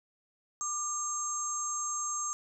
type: tone cluster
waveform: sine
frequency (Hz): 1190 / 6420 / 7520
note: D6 / G8 / A#8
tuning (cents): +22 / +40 / +14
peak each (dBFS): -36 / -35 / -37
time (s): 0.61-2.33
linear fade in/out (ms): 0
effects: none